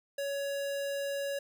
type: tone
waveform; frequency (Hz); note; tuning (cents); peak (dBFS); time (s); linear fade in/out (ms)
square; 560; C#5; +18; -33; 0.18-1.39; 5
effects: none